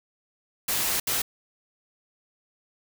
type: noise bursts at uneven times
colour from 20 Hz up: white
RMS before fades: -26 dBFS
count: 2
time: 0.68-1 / 1.07-1.22 s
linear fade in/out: 5 ms
effects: none

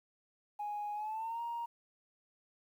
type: tone with pitch glide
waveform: sine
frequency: 830.6 to 937.7 Hz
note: G#5 to A#5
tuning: 0 to +10 cents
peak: -35 dBFS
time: 0.59-1.66 s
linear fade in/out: 10 ms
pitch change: +210 cents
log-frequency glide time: 0.94-1.41 s
effects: tanh soft clip ceiling -33 dBFS + 11-bit

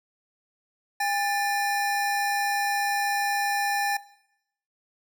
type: tone pair together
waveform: square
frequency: 808 / 1762.3 Hz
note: G#5 / A6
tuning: -48 / +2 cents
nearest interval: octave + major second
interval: 1350 cents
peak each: -26 / -29 dBFS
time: 1-3.97 s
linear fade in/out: 5 ms
effects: noise-tail reverb RT60 0.8 s tail -19 dB re dry

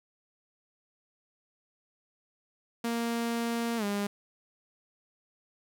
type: tone with pitch glide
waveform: sawtooth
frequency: 233.1 to 202.9 Hz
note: A#3 to G#3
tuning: 0 to -40 cents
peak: -25 dBFS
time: 2.84-4.07 s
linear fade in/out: 5 ms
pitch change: -240 cents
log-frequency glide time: 3.77-3.84 s
effects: none

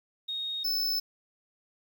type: tone pair in turn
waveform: sine / square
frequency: 3729 / 5261 Hz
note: A#7 / E8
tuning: 0 / -4 cents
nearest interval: tritone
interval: 596 cents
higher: second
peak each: -31 / -27 dBFS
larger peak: second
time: 0.28-0.64 / 0.64-1 s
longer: neither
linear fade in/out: 10 ms
effects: 10-bit

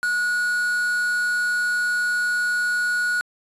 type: tone with quantisation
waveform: triangle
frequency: 1456 Hz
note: F#6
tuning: 28 cents flat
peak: -18 dBFS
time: 0.03-3.21 s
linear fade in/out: 0 ms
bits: 5
effects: resampled to 22050 Hz

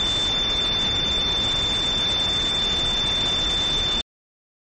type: tone in noise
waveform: sine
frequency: 3546 Hz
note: A7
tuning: 13 cents sharp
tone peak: -20 dBFS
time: 0-4.01 s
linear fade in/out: 0 ms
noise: pink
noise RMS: -28 dBFS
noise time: 0-4.01 s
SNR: +5 dB
effects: MP3 32 kbps

